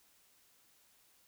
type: silence
effects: white hiss -68 dBFS RMS until 1.27 s